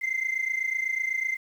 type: tone pair together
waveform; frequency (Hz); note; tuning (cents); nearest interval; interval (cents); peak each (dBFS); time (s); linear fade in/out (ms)
sine; 2065 / 2093; C7 / C7; -23 / 0; unison; 23; -27; 0.01-1.37; 20
effects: tanh soft clip ceiling -21 dBFS + 9-bit